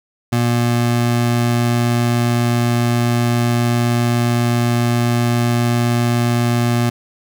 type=tone; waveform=25% pulse; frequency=119.5 Hz; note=A#2; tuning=43 cents sharp; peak=-10 dBFS; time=0.32-6.9 s; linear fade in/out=10 ms; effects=none